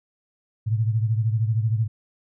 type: beating tone pair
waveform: sine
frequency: 109.3 / 122.3 Hz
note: A2 / B2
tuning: -11 / -16 cents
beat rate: 13 Hz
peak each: -20 / -26 dBFS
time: 0.66-1.88 s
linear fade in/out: 20 ms
effects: none